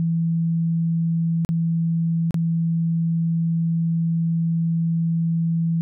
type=tone with dropouts; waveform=sine; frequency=165.7 Hz; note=E3; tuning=9 cents sharp; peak=-18 dBFS; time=0-5.81 s; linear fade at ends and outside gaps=0 ms; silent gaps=1.449-1.49 / 2.308-2.343 s; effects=none